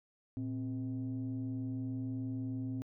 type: tone pair together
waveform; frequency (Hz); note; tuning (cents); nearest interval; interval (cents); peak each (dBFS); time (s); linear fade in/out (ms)
sine; 115.4 / 261.9; A#2 / C4; -17 / +2; octave + major second; 1419; -37 / -36; 0.37-2.82; 0
effects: tanh soft clip ceiling -31 dBFS